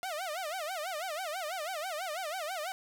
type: tone with vibrato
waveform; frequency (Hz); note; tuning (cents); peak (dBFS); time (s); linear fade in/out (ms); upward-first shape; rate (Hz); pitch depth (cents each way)
sawtooth; 678; E5; +49; -31; 0.03-2.72; 0; sine; 6.1; 230
effects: none